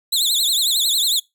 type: tone with vibrato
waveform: sawtooth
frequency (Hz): 3788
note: A#7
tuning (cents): +27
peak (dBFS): -13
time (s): 0.12-1.2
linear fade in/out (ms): 10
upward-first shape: triangle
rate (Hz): 11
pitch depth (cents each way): 220
effects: noise-tail reverb RT60 0.2 s tail -24 dB re dry